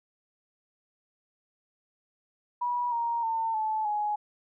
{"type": "tone with pitch steps", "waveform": "sine", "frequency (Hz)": [971, 935.8, 901.8, 869.1, 837.5], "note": ["B5", "A#5", "A5", "A5", "G#5"], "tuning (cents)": [-30, 6, 42, -22, 14], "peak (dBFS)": -26, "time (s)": [2.61, 4.16], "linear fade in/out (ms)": 10, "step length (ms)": 310, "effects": []}